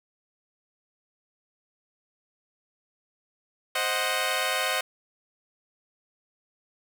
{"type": "chord", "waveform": "10% pulse", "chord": "C diminished", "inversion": "none", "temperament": "equal", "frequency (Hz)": [523.3, 622.3, 740], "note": ["C5", "Eb5", "Gb5"], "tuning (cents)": [0, 0, 0], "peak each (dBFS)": -21, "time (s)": [3.75, 4.81], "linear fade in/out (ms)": 5, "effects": []}